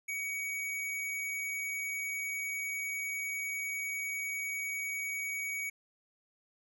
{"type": "tone", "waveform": "square", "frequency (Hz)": 2255, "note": "C#7", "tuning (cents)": 29, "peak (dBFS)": -35, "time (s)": [0.08, 5.7], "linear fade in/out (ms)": 10, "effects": []}